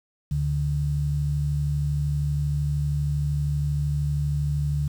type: tone pair together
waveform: sine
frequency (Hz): 72.8 / 145.6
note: D2 / D3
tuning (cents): -15 / -15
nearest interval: octave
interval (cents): 1200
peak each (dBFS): -27 / -23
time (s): 0.31-4.88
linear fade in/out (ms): 5
effects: 8-bit